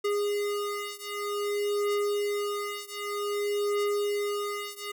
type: beating tone pair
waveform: square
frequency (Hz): 410 / 410.53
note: G#4 / G#4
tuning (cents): -22 / -20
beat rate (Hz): 0.53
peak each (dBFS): -31 / -32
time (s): 0.04-4.92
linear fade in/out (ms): 10
effects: none